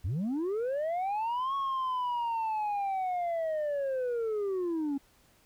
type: linear two-way sweep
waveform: sine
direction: up then down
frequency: 72.8 to 1108.7 to 271.8 Hz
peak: -26 dBFS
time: 0.04-4.98 s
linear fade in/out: 10 ms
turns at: 1.55 s
effects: tanh soft clip ceiling -28 dBFS + pink hiss -64 dBFS RMS until 5.45 s